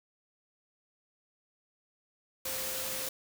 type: tone in noise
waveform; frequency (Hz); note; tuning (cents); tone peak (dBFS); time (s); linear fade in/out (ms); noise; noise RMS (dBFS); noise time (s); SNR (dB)
sine; 523.3; C5; 0; -44; 2.45-3.09; 5; white; -36; 2.45-3.09; -11
effects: none